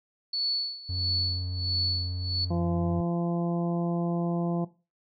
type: tone with tremolo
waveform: sine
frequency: 4435 Hz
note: C#8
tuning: in tune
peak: -23 dBFS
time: 0.33-2.45 s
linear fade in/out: 5 ms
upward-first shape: sine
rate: 1.5 Hz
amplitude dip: 85%
type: tone with pitch glide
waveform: triangle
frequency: 90.7 to 90.13 Hz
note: F#2 to F#2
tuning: -34 to -45 cents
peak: -28 dBFS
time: 0.89-3.01 s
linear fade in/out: 5 ms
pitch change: -11 cents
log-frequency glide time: 1.65-2.14 s
type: harmonic tone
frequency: 171.5 Hz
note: F3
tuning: 31 cents flat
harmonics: 1 / 2 / 3 / 4 / 5 / 6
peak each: -27 / -33 / -39 / -37 / -44 / -45 dBFS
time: 2.5-4.65 s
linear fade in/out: 10 ms
effects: noise-tail reverb RT60 0.3 s tail -17 dB re dry